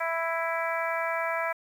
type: harmonic tone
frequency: 330.6 Hz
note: E4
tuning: 5 cents sharp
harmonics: 2 / 3 / 4 / 5 / 6 / 7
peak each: -31 / -33 / -34 / -35 / -36 / -36 dBFS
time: 0-1.53 s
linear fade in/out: 10 ms
effects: 9-bit